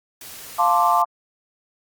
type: noise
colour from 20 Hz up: white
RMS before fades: -38 dBFS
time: 0.21-1.02 s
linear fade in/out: 2 ms
type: chord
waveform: sine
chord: D minor seventh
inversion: first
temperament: equal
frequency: 698.5 / 880 / 1046.5 / 1174.7 Hz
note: F5 / A5 / C6 / D6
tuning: 0 / 0 / 0 / 0 cents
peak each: -20 dBFS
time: 0.58-1.05 s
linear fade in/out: 20 ms
effects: Opus 48 kbps